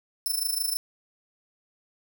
5% pulse tone with amplitude modulation, 5300 Hz, E8, 9 cents sharp, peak -17 dBFS, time 0.26-0.77 s, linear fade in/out 0 ms, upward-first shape sine, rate 26.2 Hz, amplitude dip 75%, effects none

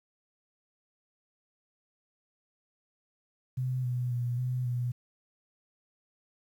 sine tone with pitch steps, 128 / 124 / 121.5 / 126.2 / 122.6 Hz, C3 / B2 / B2 / B2 / B2, -38 / +7 / -28 / +38 / -12 cents, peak -28 dBFS, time 3.57-4.92 s, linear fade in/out 10 ms, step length 270 ms, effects 10-bit

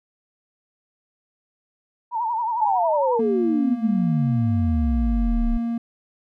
sine tone with vibrato, 923 Hz, A#5, 17 cents flat, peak -21 dBFS, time 2.11-3.21 s, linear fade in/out 50 ms, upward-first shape triangle, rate 11 Hz, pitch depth 120 cents each way
sine exponential sweep, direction down, 891 to 30.87 Hz, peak -19 dBFS, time 2.6-5.58 s, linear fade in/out 10 ms
triangle tone, 233.1 Hz, A#3, in tune, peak -20 dBFS, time 3.19-5.78 s, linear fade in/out 5 ms
effects none

